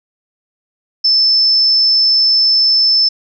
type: tone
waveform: sine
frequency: 5274 Hz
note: E8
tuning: in tune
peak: -8 dBFS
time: 1.04-3.09 s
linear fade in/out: 10 ms
effects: none